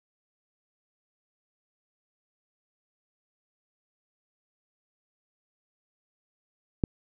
click, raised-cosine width 3 ms, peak -10 dBFS, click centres 6.838 s, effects none

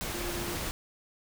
sine tone in noise, 348.6 Hz, F4, 3 cents flat, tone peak -37 dBFS, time 0.14-0.55 s, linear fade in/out 0 ms, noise pink, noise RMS -35 dBFS, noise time 0.01-0.71 s, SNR -5 dB, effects none

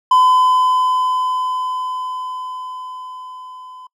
triangle tone with level ramp, 1014 Hz, B5, 45 cents sharp, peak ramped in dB -6 to -33 dBFS, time 0.11-3.87 s, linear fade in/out 5 ms, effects noise-tail reverb RT60 0.1 s tail -25 dB re dry

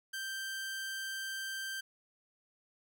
sawtooth tone, 1568 Hz, G6, in tune, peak -34 dBFS, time 0.13-1.81 s, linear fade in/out 10 ms, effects none

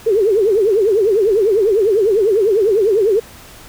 sine tone with vibrato, 415.3 Hz, G#4, in tune, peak -10 dBFS, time 0.06-3.2 s, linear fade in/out 10 ms, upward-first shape triangle, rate 10 Hz, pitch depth 230 cents each way, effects pink hiss -39 dBFS RMS until 3.68 s

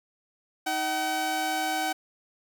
sawtooth tone pair together, 313.9 / 760 Hz, D#4 / F#5, +15 / +46 cents, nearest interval octave + minor third, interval 1531 cents, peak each -30 / -23 dBFS, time 0.66-1.93 s, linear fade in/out 10 ms, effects none

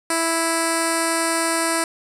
10% pulse tone with low-pass filter, 329.6 Hz, E4, in tune, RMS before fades -21 dBFS, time 0.1-1.84 s, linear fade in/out 2 ms, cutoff 9700 Hz, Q 7.8, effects 8-bit

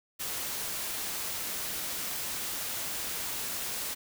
white noise, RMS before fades -35 dBFS, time 0.19-3.95 s, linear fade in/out 20 ms, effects none

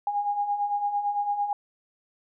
sine beating tone pair, 811 / 819.9 Hz, G#5 / G#5, -41 / -22 cents, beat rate 8.9 Hz, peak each -32 / -25 dBFS, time 0.07-1.53 s, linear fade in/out 2 ms, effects none

